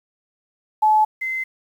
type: tone pair in turn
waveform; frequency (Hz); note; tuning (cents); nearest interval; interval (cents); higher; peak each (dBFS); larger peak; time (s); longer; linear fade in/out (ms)
sine; 860 / 2064; A5 / C7; -40 / -24; octave + minor third; 1516; second; -12 / -22; first; 0.82-1.05 / 1.21-1.44; neither; 10
effects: 8-bit